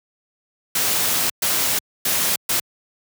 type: noise bursts at uneven times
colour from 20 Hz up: white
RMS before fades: -20 dBFS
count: 4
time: 0.75-1.3 / 1.42-1.79 / 2.05-2.36 / 2.49-2.6 s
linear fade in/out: 5 ms
effects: high-pass 80 Hz 12 dB/octave